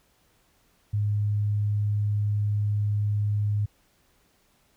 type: tone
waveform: sine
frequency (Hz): 103.83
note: G#2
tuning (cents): 0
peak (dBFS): -22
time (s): 0.93-3.66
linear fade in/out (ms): 10
effects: pink hiss -65 dBFS RMS until 4.76 s